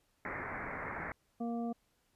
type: low-pass noise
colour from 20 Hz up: white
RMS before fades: -41 dBFS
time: 0.25-1.12 s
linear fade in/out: 2 ms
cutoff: 2200 Hz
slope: 96 dB/octave
type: harmonic tone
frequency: 234 Hz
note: A#3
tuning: 7 cents sharp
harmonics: 1 / 2 / 3 / 5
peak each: -35 / -44 / -42 / -55 dBFS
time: 1.4-1.73 s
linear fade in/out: 10 ms
effects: pink hiss -75 dBFS RMS until 2.15 s + resampled to 32000 Hz